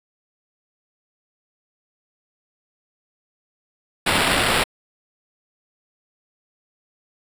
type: noise with sample-and-hold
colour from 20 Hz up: white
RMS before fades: -19 dBFS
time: 4.06-4.64 s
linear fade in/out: 10 ms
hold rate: 6300 Hz
effects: resampled to 32000 Hz